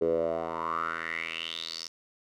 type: tone with band-pass filter sweep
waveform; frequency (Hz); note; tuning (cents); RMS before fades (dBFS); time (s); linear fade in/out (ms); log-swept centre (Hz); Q
10% pulse; 82.41; E2; 0; -32; 0.01-1.88; 10; 430 to 5400; 6.4
effects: none